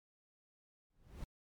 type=noise with exponential growth; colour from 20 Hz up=brown; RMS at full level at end=-41 dBFS; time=0.9-1.24 s; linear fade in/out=2 ms; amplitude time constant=73 ms; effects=MP3 96 kbps